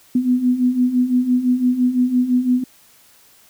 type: beating tone pair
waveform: sine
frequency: 245.7 / 251.6 Hz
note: B3 / B3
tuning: -9 / +32 cents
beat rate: 5.9 Hz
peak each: -20 / -15 dBFS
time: 0.15-2.64 s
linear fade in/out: 5 ms
effects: white hiss -51 dBFS RMS until 3.49 s